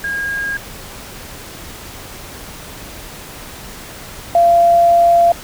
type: tone pair in turn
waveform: sine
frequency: 1627 / 686.4 Hz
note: G#6 / F5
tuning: -36 / -30 cents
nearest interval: octave + minor third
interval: 1494 cents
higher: first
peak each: -18 / -7 dBFS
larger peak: second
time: 0.04-0.57 / 4.35-5.32 s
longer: second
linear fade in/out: 2 ms
effects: pink hiss -33 dBFS RMS until 5.43 s